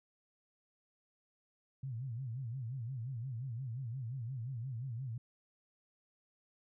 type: tone with vibrato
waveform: sine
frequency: 123.47 Hz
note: B2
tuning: in tune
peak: -38 dBFS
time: 1.83-5.18 s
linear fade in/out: 5 ms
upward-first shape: sine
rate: 5.7 Hz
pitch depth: 180 cents each way
effects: none